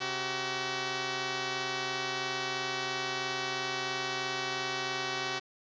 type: tone pair together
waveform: 5% pulse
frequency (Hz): 133.9 / 378.7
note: C3 / F#4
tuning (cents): +40 / +40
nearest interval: octave + tritone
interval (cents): 1800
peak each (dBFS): -28 / -21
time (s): 0-5.4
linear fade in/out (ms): 20
effects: resampled to 16000 Hz + 10-bit